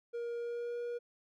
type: tone with pitch glide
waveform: triangle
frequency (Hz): 472 to 478.3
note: A#4 to A#4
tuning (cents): +22 to +44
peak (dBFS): -34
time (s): 0.13-0.99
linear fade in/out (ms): 20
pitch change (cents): +22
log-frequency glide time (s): 0.37-0.79
effects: none